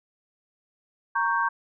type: chord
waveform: sine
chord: G diminished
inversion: first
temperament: equal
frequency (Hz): 932.3 / 1108.7 / 1568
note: Bb5 / Db6 / G6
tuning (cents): 0 / 0 / 0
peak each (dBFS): -26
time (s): 1.15-1.49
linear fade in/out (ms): 10
effects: none